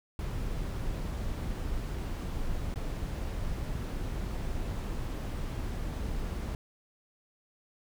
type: noise with dropouts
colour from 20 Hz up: brown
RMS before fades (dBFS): -34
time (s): 0.19-6.55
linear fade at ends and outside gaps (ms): 1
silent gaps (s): 2.741-2.758
effects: none